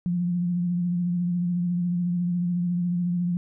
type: tone with vibrato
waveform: sine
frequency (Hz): 175.8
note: F3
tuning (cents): +12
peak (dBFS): -22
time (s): 0.06-3.37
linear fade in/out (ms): 0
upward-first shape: triangle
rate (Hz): 14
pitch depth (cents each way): 40
effects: none